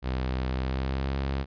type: tone with pitch glide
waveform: sawtooth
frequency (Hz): 64.2 to 67.78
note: C2 to C#2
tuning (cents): -32 to -38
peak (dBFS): -23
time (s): 0.02-1.46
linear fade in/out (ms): 50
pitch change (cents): +94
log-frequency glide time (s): 0.5-1.14
effects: resampled to 11025 Hz